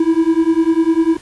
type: beating tone pair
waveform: triangle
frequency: 322.1 / 332.1 Hz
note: E4 / E4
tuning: -40 / +13 cents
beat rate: 10 Hz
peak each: -12 dBFS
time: 0-1.17 s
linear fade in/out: 5 ms
effects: pink hiss -42 dBFS RMS until 1.21 s + resampled to 24000 Hz